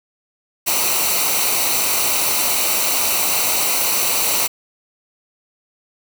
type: noise with comb filter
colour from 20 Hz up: white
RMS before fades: -18 dBFS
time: 0.66-4.48 s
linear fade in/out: 20 ms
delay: 0.59 ms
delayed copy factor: -0.65
effects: none